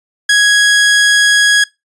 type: tone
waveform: sawtooth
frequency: 1661.2 Hz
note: G#6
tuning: in tune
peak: -3 dBFS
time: 0.29-1.64 s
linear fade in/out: 5 ms
effects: noise-tail reverb RT60 0.2 s tail -22 dB re dry + resampled to 22050 Hz